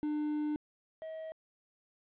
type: tone pair in turn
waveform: triangle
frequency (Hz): 300 / 638.3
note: D4 / D#5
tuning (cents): +37 / +44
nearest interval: octave + minor second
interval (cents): 1307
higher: second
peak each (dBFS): -29 / -38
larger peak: first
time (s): 0.03-0.56 / 1.02-1.32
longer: first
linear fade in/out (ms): 0
effects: resampled to 8000 Hz + 11-bit